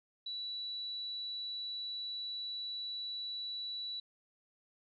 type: tone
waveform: sine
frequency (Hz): 3940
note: B7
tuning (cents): -5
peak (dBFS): -38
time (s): 0.26-4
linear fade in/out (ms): 5
effects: none